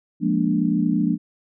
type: chord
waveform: sine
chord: Bb dominant seventh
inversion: second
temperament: equal with one note detuned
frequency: 174.61 / 207.7 / 236.3 / 293.7 Hz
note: F3 / Ab3 / Bb3 / D4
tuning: 0 / 0 / +24 / 0 cents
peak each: -23 dBFS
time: 0.2-1.18 s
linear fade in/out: 50 ms
effects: none